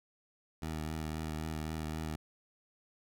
15% pulse tone with vibrato, 78.4 Hz, D#2, 14 cents sharp, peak -30 dBFS, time 0.62-2.16 s, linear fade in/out 5 ms, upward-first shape triangle, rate 3.8 Hz, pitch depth 31 cents each way, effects none

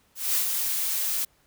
blue noise with ADSR envelope, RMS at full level -23 dBFS, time 0.15-1.25 s, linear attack 200 ms, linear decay 110 ms, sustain -4 dB, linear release 8 ms, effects pink hiss -64 dBFS RMS until 1.46 s

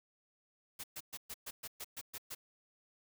white noise bursts, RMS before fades -44 dBFS, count 10, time 0.79-2.35 s, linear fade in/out 10 ms, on 48 ms, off 120 ms, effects none

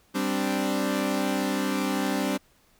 sawtooth chord, G suspended fourth, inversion none, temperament equal with one note detuned, 196 / 260.9 / 293.7 Hz, G3 / C4 / D4, 0 / -5 / 0 cents, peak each -25 dBFS, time 0.14-2.38 s, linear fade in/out 20 ms, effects pink hiss -62 dBFS RMS until 2.79 s

